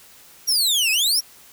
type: exponential two-way sweep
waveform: sawtooth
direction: down then up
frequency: 5780 to 2489 to 5780 Hz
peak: -14 dBFS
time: 0.47-1.21 s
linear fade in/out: 20 ms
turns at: 0.91 s
effects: white hiss -48 dBFS RMS until 1.52 s